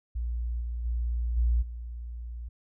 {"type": "tone with level steps", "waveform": "sine", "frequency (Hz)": 58.9, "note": "A#1", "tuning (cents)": 19, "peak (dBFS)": [-28, -30, -26, -21, -35], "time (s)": [0.15, 2.49], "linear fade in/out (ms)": 10, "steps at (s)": [0.6, 0.84, 1.36, 1.61], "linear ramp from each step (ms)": 20, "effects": []}